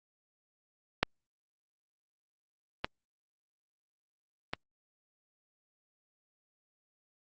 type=clicks; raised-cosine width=0.3 ms; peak=-7 / -14 / -16 dBFS; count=3; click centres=1.03 / 2.845 / 4.535 s; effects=Opus 48 kbps